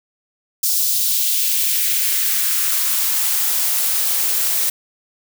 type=noise with high-pass filter sweep; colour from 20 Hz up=blue; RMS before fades=-18 dBFS; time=0.63-4.7 s; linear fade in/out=5 ms; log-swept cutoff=5000 to 310 Hz; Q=1.4; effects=none